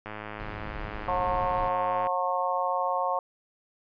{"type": "click train", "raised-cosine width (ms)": 0.5, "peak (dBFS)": -22, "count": 214, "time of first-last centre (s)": [0.06, 2.069], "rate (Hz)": 106}
{"type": "noise", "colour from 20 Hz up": "brown", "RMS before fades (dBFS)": -38, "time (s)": [0.39, 1.69], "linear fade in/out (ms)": 10}
{"type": "harmonic tone", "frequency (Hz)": 180.7, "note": "F#3", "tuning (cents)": -41, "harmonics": [3, 4, 5, 6], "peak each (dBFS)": [-31, -30, -30, -30], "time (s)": [1.08, 3.19], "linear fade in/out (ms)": 2}
{"effects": ["resampled to 11025 Hz"]}